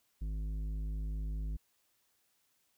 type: tone with tanh clipping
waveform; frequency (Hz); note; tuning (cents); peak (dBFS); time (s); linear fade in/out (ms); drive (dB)
sine; 52.3; G#1; +13; -36; 0.21-1.57; 10; 10
effects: white hiss -75 dBFS RMS until 2.77 s